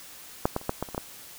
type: clicks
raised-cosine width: 1 ms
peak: -7 / -12 / -30 / -11 / -14 / -27 / -19 / -14 dBFS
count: 8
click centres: 0.455 / 0.564 / 0.614 / 0.694 / 0.826 / 0.888 / 0.947 / 0.979 s
effects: white hiss -46 dBFS RMS until 1.38 s